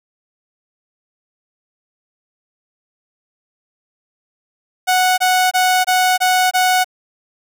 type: tone bursts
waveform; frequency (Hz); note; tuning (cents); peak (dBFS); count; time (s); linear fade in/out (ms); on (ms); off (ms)
sawtooth; 738; F#5; -5; -8; 6; 4.87-6.845; 20; 310; 23
effects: none